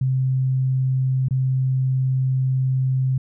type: tone with dropouts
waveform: sine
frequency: 130.81 Hz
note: C3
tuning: in tune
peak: -17 dBFS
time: 0.01-3.18 s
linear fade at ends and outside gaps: 5 ms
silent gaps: 1.285-1.308 s
effects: none